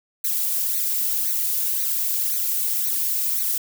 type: noise with flanger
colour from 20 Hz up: violet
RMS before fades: -23 dBFS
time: 0.24-3.58 s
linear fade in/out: 5 ms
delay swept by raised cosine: 0.48 to 2.78 ms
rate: 1.9 Hz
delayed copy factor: +1
effects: none